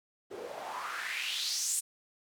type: noise with band-pass filter sweep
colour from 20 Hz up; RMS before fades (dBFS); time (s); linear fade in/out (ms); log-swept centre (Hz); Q
white; -36; 0.3-1.81; 20; 360 to 8900; 3.5
effects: none